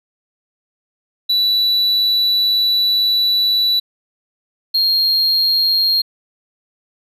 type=tone pair in turn; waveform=triangle; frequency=3951 / 4233 Hz; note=B7 / C8; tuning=0 / +19 cents; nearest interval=minor second; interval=119 cents; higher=second; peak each=-11 dBFS; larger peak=neither; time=1.29-3.8 / 4.74-6.02 s; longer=first; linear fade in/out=10 ms; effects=resampled to 32000 Hz